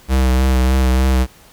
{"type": "tone with vibrato", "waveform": "square", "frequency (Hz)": 64.7, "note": "C2", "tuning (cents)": -19, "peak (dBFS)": -12, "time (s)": [0.08, 1.27], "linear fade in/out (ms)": 50, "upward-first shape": "sine", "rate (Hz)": 3.3, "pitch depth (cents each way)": 26, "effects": ["pink hiss -46 dBFS RMS until 1.52 s"]}